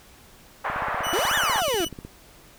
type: band-pass noise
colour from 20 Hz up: white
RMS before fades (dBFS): -28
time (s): 0.64-1.61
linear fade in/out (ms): 10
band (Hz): 580 to 1600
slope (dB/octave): 24
type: click train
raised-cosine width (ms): 3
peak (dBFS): -24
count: 23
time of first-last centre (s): 0.7-2.05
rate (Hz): 16.3
type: tone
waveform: sawtooth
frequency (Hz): 2960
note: F#7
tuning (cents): 0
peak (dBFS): -26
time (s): 1.03-1.89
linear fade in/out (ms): 20
type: exponential two-way sweep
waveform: 35% pulse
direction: up then down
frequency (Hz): 311.1 to 1864.7 to 311.1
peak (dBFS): -21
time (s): 1.13-1.85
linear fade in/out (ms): 5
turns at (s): 1.35
effects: pink hiss -51 dBFS RMS until 2.58 s